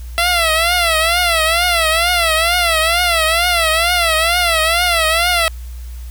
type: tone with vibrato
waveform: 10% pulse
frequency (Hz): 672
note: E5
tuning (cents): +33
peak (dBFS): -4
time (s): 0.18-5.48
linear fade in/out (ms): 0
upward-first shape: triangle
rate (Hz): 2.2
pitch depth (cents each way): 130
effects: added 60 Hz sine -26 dBFS peak until 6.1 s + white hiss -45 dBFS RMS until 6.1 s